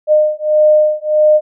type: beating tone pair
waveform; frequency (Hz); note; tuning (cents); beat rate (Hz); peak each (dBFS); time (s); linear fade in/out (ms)
sine; 609 / 610.6; D#5 / D#5; -37 / -33; 1.6; -11; 0.07-1.41; 50
effects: none